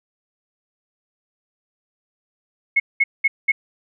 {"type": "tone bursts", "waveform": "sine", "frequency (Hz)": 2180, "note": "C#7", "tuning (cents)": -29, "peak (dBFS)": -12, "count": 4, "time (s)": [2.76, 3.52], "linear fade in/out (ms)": 10, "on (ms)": 40, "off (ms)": 200, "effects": []}